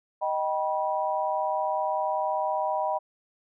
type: chord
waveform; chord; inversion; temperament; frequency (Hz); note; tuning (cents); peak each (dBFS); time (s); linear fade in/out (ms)
sine; Eb augmented; none; just; 622.3 / 777.8 / 972.3; Eb5 / G5 / B5; 0 / -14 / -27; -29; 0.21-2.99; 20
effects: none